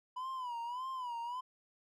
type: tone with vibrato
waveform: triangle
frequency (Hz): 990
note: B5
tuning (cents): +4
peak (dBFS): -36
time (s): 0.16-1.41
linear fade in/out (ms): 10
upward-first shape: sine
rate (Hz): 1.7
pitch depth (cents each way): 110
effects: none